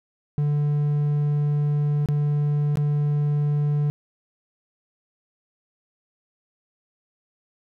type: tone with dropouts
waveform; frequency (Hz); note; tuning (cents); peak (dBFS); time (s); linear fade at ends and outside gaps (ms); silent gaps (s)
triangle; 146.83; D3; 0; -17; 0.38-3.9; 0; 2.059-2.087 / 2.756-2.772
effects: none